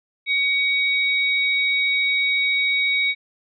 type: tone pair together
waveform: sine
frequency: 2253 / 3789 Hz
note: C#7 / A#7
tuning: +28 / +27 cents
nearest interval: major sixth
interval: 899 cents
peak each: -18 / -25 dBFS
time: 0.26-3.15 s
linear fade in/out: 50 ms
effects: none